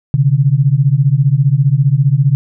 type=beating tone pair; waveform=sine; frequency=130.81 / 145.81 Hz; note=C3 / D3; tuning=0 / -12 cents; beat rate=15 Hz; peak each=-11 dBFS; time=0.14-2.35 s; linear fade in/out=0 ms; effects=none